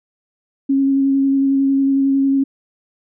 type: tone with vibrato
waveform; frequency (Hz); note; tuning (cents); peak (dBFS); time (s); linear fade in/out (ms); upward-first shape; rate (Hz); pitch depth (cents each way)
sine; 272.9; C#4; -27; -12; 0.69-2.44; 10; square; 11; 10
effects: none